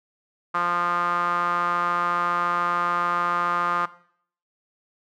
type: tone with band-pass filter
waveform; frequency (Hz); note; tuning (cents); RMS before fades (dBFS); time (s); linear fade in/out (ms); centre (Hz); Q
sawtooth; 174.61; F3; 0; -24; 0.54-3.86; 10; 1200; 5.5
effects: noise-tail reverb RT60 0.6 s tail -17 dB re dry